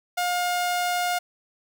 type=tone; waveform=sawtooth; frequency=712 Hz; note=F5; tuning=33 cents sharp; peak=-19 dBFS; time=0.17-1.19 s; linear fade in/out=10 ms; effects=none